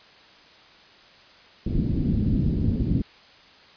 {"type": "low-pass noise", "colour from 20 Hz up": "white", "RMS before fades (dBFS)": -23, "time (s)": [1.66, 3.02], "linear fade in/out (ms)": 5, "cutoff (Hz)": 240, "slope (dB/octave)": 24, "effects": ["white hiss -51 dBFS RMS until 3.76 s", "resampled to 11025 Hz"]}